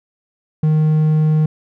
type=tone; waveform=triangle; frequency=154.9 Hz; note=D#3; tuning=7 cents flat; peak=-9 dBFS; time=0.63-1.46 s; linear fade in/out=5 ms; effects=none